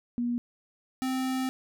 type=tone pair in turn; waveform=sine / square; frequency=240.2 / 260.1 Hz; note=B3 / C4; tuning=-48 / -10 cents; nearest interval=minor second; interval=138 cents; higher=second; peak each=-26 / -28 dBFS; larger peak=first; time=0.18-0.38 / 1.02-1.49 s; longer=second; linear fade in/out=0 ms; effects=none